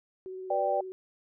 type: tone with vibrato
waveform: sine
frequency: 374.5 Hz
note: F#4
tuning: 21 cents sharp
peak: -37 dBFS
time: 0.26-0.92 s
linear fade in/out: 0 ms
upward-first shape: sine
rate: 17 Hz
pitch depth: 13 cents each way
type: chord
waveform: sine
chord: G major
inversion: first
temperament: equal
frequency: 493.9 / 587.3 / 784 Hz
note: B4 / D5 / G5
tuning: 0 / 0 / 0 cents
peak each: -33 / -28 / -29 dBFS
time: 0.5-0.81 s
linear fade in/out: 5 ms
effects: none